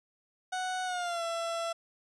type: tone with pitch glide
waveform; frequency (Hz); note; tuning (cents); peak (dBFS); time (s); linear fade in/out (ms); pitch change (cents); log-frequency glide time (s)
30% pulse; 740 to 670.8; F#5 to E5; 0 to +30; -29; 0.52-1.73; 10; -170; 0.85-1.23
effects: resampled to 22050 Hz